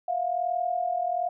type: tone pair together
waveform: sine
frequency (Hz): 671.8 / 713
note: E5 / F5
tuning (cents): +33 / +36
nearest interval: minor second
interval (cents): 103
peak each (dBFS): -30 / -26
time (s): 0.08-1.29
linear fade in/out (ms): 5
effects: none